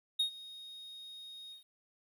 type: tone with ADSR envelope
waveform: triangle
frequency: 3729 Hz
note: A#7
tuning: in tune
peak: -25 dBFS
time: 0.19-1.64 s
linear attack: 9 ms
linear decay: 100 ms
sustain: -20 dB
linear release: 120 ms
effects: 11-bit

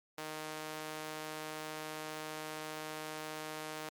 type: tone with high-pass filter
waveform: sawtooth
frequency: 155 Hz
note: D#3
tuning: 6 cents flat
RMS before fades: -43 dBFS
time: 0.18-3.89 s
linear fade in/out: 0 ms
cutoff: 460 Hz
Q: 0.64
effects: MP3 96 kbps

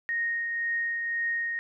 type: tone with tremolo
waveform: sine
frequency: 1862 Hz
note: A#6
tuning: 2 cents flat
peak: -25 dBFS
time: 0.09-1.59 s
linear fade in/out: 0 ms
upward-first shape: triangle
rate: 1.9 Hz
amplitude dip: 35%
effects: none

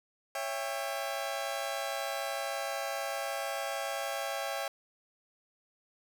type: chord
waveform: sawtooth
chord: C# diminished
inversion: none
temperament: just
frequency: 554.4 / 665.2 / 798.3 Hz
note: C#5 / E5 / G5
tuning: 0 / +16 / +31 cents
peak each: -34 dBFS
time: 0.35-4.68 s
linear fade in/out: 2 ms
effects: none

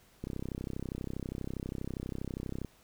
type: click train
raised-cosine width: 3 ms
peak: -24 dBFS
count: 79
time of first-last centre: 0.24-2.647 s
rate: 32.4 Hz
effects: pink hiss -63 dBFS RMS until 2.83 s

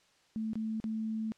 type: tone with dropouts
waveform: sine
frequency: 220 Hz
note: A3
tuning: in tune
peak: -32 dBFS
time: 0.36-1.32 s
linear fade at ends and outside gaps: 0 ms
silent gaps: 0.533-0.555 / 0.801-0.841 s
effects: white hiss -67 dBFS RMS until 1.37 s + low-pass 6000 Hz 12 dB/octave

